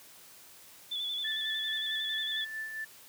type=tone with vibrato; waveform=sine; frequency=3458 Hz; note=A7; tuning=31 cents flat; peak=-32 dBFS; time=0.91-2.45 s; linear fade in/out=10 ms; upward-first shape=square; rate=11 Hz; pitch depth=35 cents each way
type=tone with tremolo; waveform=sine; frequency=1760 Hz; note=A6; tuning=in tune; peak=-34 dBFS; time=1.24-2.85 s; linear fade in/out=10 ms; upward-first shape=sine; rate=4.6 Hz; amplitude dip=45%
effects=white hiss -54 dBFS RMS until 3.08 s + high-pass 80 Hz 12 dB/octave